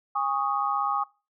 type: chord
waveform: sine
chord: Ab suspended fourth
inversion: none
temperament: equal with one note detuned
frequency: 815.9 / 1108.7 / 1244.5 Hz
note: Ab5 / Db6 / Eb6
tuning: -31 / 0 / 0 cents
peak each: -28 dBFS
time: 0.15-1.04 s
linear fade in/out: 10 ms
effects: noise-tail reverb RT60 0.3 s tail -22 dB re dry